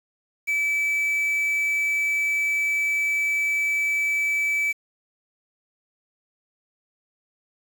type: tone with quantisation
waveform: triangle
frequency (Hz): 2305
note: D7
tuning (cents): -33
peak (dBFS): -19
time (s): 0.47-4.73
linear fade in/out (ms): 20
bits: 7
effects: none